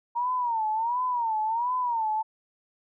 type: tone with vibrato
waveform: sine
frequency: 932.3 Hz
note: A#5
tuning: in tune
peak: -24 dBFS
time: 0.15-2.23 s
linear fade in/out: 20 ms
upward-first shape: sine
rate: 1.4 Hz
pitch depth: 140 cents each way
effects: none